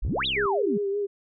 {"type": "exponential two-way sweep", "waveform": "sine", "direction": "up then down", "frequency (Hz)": [30.87, 3998, 179.3], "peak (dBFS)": -24, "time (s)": [0.02, 0.78], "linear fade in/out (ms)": 10, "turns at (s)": 0.26}
{"type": "click train", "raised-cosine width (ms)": 3, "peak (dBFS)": -28, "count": 28, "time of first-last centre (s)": [0.05, 0.456], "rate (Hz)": 66.5}
{"type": "tone with vibrato", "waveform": "sine", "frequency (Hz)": 402.4, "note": "G4", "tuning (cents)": 45, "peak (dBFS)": -24, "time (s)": [0.36, 1.07], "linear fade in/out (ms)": 20, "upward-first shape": "sine", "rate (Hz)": 5.2, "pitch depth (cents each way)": 43}
{"effects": []}